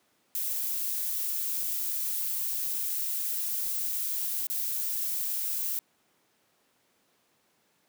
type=noise with dropouts; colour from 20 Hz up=violet; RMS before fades=-31 dBFS; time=0.35-5.79 s; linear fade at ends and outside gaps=0 ms; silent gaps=4.469-4.5 s; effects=pink hiss -69 dBFS RMS until 7.88 s + high-pass 200 Hz 12 dB/octave